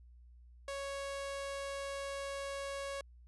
sawtooth tone, 554.4 Hz, C#5, in tune, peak -35 dBFS, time 0.68-3.01 s, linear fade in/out 2 ms, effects added 60 Hz sine -55 dBFS peak until 3.27 s + resampled to 24000 Hz

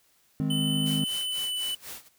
triangle chord, Ab major, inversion second, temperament just, 155.74 / 207.7 / 259.6 Hz, Eb3 / Ab3 / C4, +2 / 0 / -13 cents, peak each -26 / -30 / -27 dBFS, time 0.4-1.04 s, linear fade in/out 0 ms
square tone with pitch glide, 3023 to 2988 Hz, F#7 to F#7, +36 to +16 cents, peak -29 dBFS, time 0.5-1.75 s, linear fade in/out 5 ms, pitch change -20 cents, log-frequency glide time 1.21-1.51 s
white noise with tremolo, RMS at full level -39 dBFS, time 0.85-2.09 s, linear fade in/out 20 ms, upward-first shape sine, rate 4 Hz, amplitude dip 90%
effects white hiss -65 dBFS RMS until 2.18 s

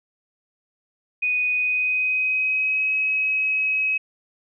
sine tone with pitch glide, 2486 to 2551 Hz, D#7 to D#7, -2 to +43 cents, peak -19 dBFS, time 1.22-3.98 s, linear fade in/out 10 ms, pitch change +45 cents, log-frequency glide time 1.52-2.89 s, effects none

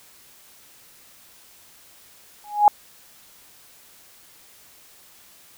sine tone with exponential growth, 830.6 Hz, G#5, in tune, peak -6 dBFS, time 2.44-2.68 s, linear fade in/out 1 ms, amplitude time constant 52 ms, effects white hiss -51 dBFS RMS until 5.57 s

